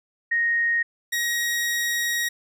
sine / sawtooth tone pair in turn, 1866 / 1891 Hz, A#6 / A#6, +1 / +24 cents, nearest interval unison, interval 23 cents, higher second, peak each -19 dBFS, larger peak neither, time 0.31-0.83 / 1.12-2.29 s, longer second, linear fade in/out 10 ms, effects none

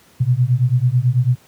sine beating tone pair, 120.3 / 129.4 Hz, B2 / C3, -45 / -19 cents, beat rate 9.1 Hz, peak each -15 dBFS, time 0.2-1.36 s, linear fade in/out 10 ms, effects pink hiss -51 dBFS RMS until 1.47 s + high-pass 80 Hz 12 dB/octave

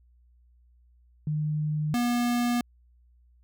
sine / square tone pair in turn, 151.9 / 241.1 Hz, D#3 / B3, -41 / -41 cents, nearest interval minor sixth, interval 800 cents, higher second, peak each -25 / -24 dBFS, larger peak second, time 1.27-1.94 / 1.94-2.61 s, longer neither, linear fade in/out 2 ms, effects added 60 Hz sine -57 dBFS peak until 3.43 s

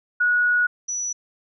sine tone pair in turn, 1459 / 5909 Hz, F#6 / F#8, -25 / -3 cents, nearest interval 2 octaves, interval 2422 cents, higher second, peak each -16 / -24 dBFS, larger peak first, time 0.2-0.67 / 0.88-1.13 s, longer first, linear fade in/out 10 ms, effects none

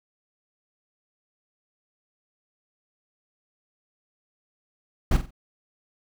brown noise with echo, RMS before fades -18 dBFS, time 5.11-5.17 s, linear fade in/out 5 ms, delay 46 ms, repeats 3, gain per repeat -10 dB, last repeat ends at 5.308 s, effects none

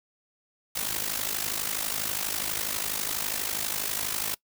white noise with amplitude modulation, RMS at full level -27 dBFS, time 0.75-4.35 s, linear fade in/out 10 ms, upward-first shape sine, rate 52.2 Hz, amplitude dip 75%, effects noise-tail reverb RT60 0.1 s tail -23 dB re dry

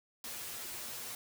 white noise with comb filter, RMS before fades -43 dBFS, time 0.24-1.15 s, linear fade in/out 2 ms, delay 8.3 ms, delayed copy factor +0.8, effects none

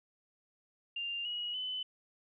sine tone with pitch steps, 2794 / 2904 / 3019 Hz, F7 / F#7 / F#7, 0 / -33 / +34 cents, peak -35 dBFS, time 0.96-1.83 s, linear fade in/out 5 ms, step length 290 ms, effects none

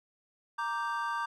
triangle chord, G minor, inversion first, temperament equal, 932.3 / 1174.7 / 1568 Hz, Bb5 / D6 / G6, 0 / 0 / 0 cents, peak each -33 / -33 / -35 dBFS, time 0.58-1.26 s, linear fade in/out 10 ms, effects none

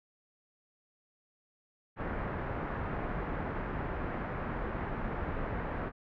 pink low-pass noise, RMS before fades -36 dBFS, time 1.96-5.92 s, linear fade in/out 50 ms, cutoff 1800 Hz, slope 24 dB/octave, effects none

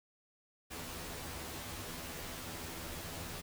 pink noise with comb filter, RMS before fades -44 dBFS, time 0.7-3.42 s, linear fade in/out 20 ms, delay 12 ms, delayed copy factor +0.95, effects none

